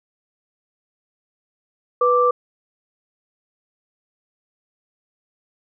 sine tone pair together, 492.2 / 1174.7 Hz, B4 / D6, -6 / 0 cents, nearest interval octave + minor third, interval 1506 cents, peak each -16 dBFS, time 2.01-2.31 s, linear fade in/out 5 ms, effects none

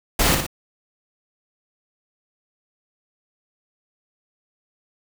pink noise with echo, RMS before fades -18 dBFS, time 0.19-0.35 s, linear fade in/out 5 ms, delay 58 ms, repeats 2, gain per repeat -5 dB, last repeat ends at 0.466 s, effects none

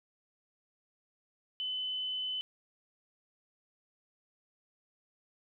sine tone, 3023 Hz, F#7, 36 cents sharp, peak -33 dBFS, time 1.6-2.41 s, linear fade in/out 0 ms, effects none

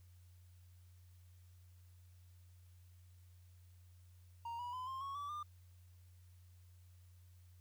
triangle tone with pitch steps, 932.3 / 972.5 / 1014.3 / 1058 / 1103.6 / 1151.1 / 1200.7 Hz, A#5 / B5 / B5 / C6 / C#6 / D6 / D6, 0 / -27 / +46 / +19 / -8 / -35 / +38 cents, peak -40 dBFS, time 4.45-5.43 s, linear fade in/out 5 ms, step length 140 ms, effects added 89 Hz sine -59 dBFS peak until 7.6 s + white hiss -75 dBFS RMS until 7.6 s

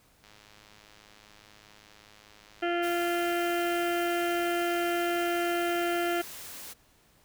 click train, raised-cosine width 0.2 ms, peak -36 dBFS, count 316, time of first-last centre 0.24-3.24 s, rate 105 Hz
harmonic tone, 346 Hz, F4, 16 cents flat, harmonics 1 / 2 / 4 / 5 / 6 / 7 / 8 / 9, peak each -29 / -31 / -35 / -39 / -41 / -44 / -43 / -42 dBFS, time 2.62-6.22 s, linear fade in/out 10 ms
white noise, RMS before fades -43 dBFS, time 2.82-6.74 s, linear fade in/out 20 ms
effects pink hiss -63 dBFS RMS until 7.24 s

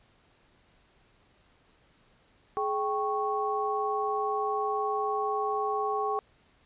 sine tone cluster, 422.1 / 783 / 1104 Hz, G#4 / G5 / C#6, +28 / -2 / -7 cents, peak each -31 dBFS, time 2.57-6.19 s, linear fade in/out 0 ms, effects pink hiss -64 dBFS RMS until 6.65 s + resampled to 8000 Hz

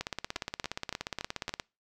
two click trains, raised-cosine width 0.2 ms, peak -17 / -16 dBFS, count 5 / 28, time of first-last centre 0.36-1.493 / 0.01-1.598 s, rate 3.53 / 17 Hz, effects noise-tail reverb RT60 0.3 s tail -26 dB re dry

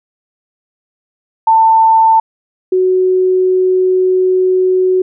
sine tone pair in turn, 893 / 370.8 Hz, A5 / F#4, +25 / +4 cents, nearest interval octave + minor third, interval 1521 cents, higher first, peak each -5 / -8 dBFS, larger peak first, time 1.47-2.2 / 2.72-5.02 s, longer second, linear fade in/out 5 ms, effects none

